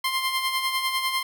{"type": "tone with tremolo", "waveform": "15% pulse", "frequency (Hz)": 1051, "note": "C6", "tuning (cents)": 7, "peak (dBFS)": -15, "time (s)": [0.04, 1.23], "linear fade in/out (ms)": 5, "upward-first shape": "sine", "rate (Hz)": 10, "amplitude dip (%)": 50, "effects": []}